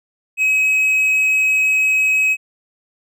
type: tone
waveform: triangle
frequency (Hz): 2549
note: D#7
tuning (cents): +41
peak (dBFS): -11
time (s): 0.37-2.37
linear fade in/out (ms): 50
effects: none